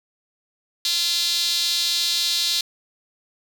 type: tone with high-pass filter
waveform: sawtooth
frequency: 343.5 Hz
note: F4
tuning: 29 cents flat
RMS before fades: -22 dBFS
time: 0.85-2.61 s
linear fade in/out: 2 ms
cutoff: 4000 Hz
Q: 4.5
effects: none